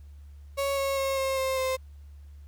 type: tone with pitch steps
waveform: 35% pulse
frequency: 554.4 / 547.7 / 541.1 / 534.6 / 528.1 / 521.8 Hz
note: C#5 / C#5 / C#5 / C5 / C5 / C5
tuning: 0 / -21 / -42 / +37 / +16 / -5 cents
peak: -24 dBFS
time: 0.57-1.77 s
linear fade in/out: 20 ms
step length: 200 ms
effects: added 72 Hz sine -44 dBFS peak until 2.47 s + pink hiss -68 dBFS RMS until 2.47 s